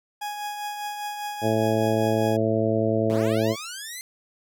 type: tone with tremolo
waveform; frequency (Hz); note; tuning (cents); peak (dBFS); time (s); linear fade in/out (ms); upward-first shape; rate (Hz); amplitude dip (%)
40% pulse; 830.6; G#5; 0; -27; 0.21-2.37; 10; triangle; 5; 45
type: harmonic tone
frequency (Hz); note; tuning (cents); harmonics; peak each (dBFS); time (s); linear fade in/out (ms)
110.5; A2; +8; 1 / 2 / 3 / 4 / 5 / 6; -27 / -27 / -27 / -27 / -27 / -27; 1.41-3.56; 50
type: linear sweep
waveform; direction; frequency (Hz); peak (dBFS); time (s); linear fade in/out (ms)
10% pulse; up; 131.7 to 2093; -25; 3.1-4.01; 0
effects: none